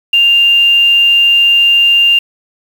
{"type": "tone with quantisation", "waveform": "sine", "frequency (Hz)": 2794, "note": "F7", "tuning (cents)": 0, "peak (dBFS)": -5, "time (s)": [0.13, 2.19], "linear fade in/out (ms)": 5, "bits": 5, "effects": []}